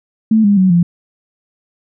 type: tone with pitch steps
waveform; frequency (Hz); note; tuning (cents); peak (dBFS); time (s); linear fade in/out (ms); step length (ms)
sine; 220 / 202.9 / 187.15 / 172.61; A3 / G#3 / F#3 / F3; 0 / -40 / +20 / -20; -7; 0.31-0.83; 5; 130
effects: none